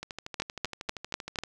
two click trains, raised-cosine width 0.2 ms, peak -11 / -20 dBFS, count 5 / 19, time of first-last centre 0.4-1.388 / 0.03-1.436 s, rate 4.05 / 12.8 Hz, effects none

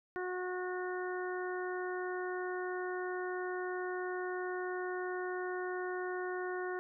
harmonic tone, 364.6 Hz, F#4, 25 cents flat, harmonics 1 / 2 / 3 / 4 / 5, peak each -37 / -44 / -46 / -44 / -47 dBFS, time 0.16-6.79 s, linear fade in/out 0 ms, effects none

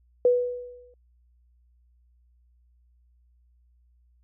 sine tone with exponential decay, 491.6 Hz, B4, 8 cents flat, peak -14 dBFS, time 0.25-0.94 s, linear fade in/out 2 ms, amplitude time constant 150 ms, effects added 60 Hz sine -59 dBFS peak until 4.23 s

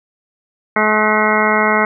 harmonic tone, 214.1 Hz, A3, 47 cents flat, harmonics 1 / 2 / 3 / 4 / 5 / 6 / 7 / 9 / 10, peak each -20 / -20 / -20 / -20 / -20 / -20 / -20 / -20 / -20 dBFS, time 0.76-1.85 s, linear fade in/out 2 ms, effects none

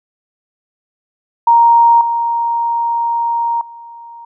sine tone with level steps, 934 Hz, A#5, 3 cents sharp, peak -5 / -13 / -31 dBFS, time 1.47-4.25 s, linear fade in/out 5 ms, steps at 2.01 / 3.61 s, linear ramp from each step 2 ms, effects none

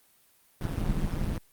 brown noise with amplitude modulation, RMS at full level -25 dBFS, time 0.61-1.38 s, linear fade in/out 2 ms, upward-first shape sine, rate 171 Hz, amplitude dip 90%, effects white hiss -63 dBFS RMS until 1.52 s + Opus 32 kbps

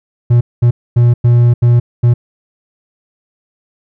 triangle tone bursts at uneven times, 120 Hz, B2, 49 cents flat, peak -3 dBFS, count 6, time 0.3-0.41 / 0.62-0.71 / 0.96-1.14 / 1.24-1.54 / 1.62-1.8 / 2.03-2.14 s, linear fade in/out 10 ms, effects none

